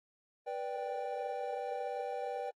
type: chord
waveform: triangle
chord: G major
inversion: first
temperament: equal with one note detuned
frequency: 489.9 / 587.3 / 784 Hz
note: B4 / D5 / G5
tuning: -14 / 0 / 0 cents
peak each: -38 / -40 / -38 dBFS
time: 0.46-2.51 s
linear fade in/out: 20 ms
effects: AAC 32 kbps